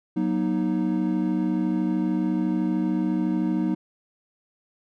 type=chord; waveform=triangle; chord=D# minor; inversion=first; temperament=equal with one note detuned; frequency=185 / 238.7 / 311.1 Hz; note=F#3 / A#3 / D#4; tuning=0 / +41 / 0 cents; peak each=-24 / -25 / -23 dBFS; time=0.16-3.75 s; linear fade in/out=10 ms; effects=none